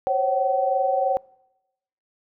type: tone cluster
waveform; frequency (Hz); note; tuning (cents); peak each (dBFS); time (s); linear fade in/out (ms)
sine; 528 / 551 / 760; C5 / C#5 / F#5; +16 / -11 / +46; -26 / -24 / -22; 0.07-1.17; 0
effects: noise-tail reverb RT60 0.9 s tail -24 dB re dry